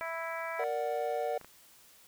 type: harmonic tone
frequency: 329.6 Hz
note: E4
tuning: in tune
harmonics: 2 / 3 / 4 / 5 / 6 / 7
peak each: -39 / -41 / -42 / -43 / -44 / -44 dBFS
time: 0.01-0.64 s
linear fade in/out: 0 ms
type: chord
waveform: triangle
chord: Bb augmented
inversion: none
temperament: equal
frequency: 466.2 / 587.3 / 740 Hz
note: Bb4 / D5 / F#5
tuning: 0 / 0 / 0 cents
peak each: -33 dBFS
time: 0.59-1.38 s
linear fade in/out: 5 ms
type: clicks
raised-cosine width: 0.5 ms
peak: -34 dBFS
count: 2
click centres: 1.413 / 1.446 s
effects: white hiss -59 dBFS RMS until 2.07 s